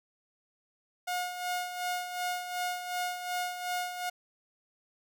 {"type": "tone with tremolo", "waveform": "sawtooth", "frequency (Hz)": 719, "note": "F#5", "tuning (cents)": -50, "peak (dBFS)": -26, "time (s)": [1.07, 4.1], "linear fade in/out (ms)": 10, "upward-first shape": "sine", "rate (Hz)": 2.7, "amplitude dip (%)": 60, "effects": []}